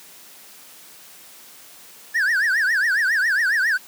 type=tone with vibrato; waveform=triangle; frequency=1676 Hz; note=G#6; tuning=15 cents sharp; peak=-15 dBFS; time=2.14-3.78 s; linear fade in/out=20 ms; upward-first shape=triangle; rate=7.3 Hz; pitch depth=250 cents each way; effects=white hiss -45 dBFS RMS until 3.87 s + high-pass 150 Hz 12 dB/octave